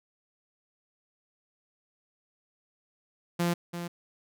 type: tone with echo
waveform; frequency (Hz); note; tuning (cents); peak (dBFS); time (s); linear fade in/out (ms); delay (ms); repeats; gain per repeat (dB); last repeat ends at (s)
sawtooth; 172.7; F3; -19; -21; 3.39-3.54; 10; 340; 1; -9; 3.88
effects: none